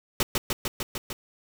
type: noise with echo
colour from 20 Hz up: pink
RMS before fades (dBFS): -23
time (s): 0.2-0.23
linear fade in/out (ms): 2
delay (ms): 150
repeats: 6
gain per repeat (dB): -2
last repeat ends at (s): 1.13
effects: none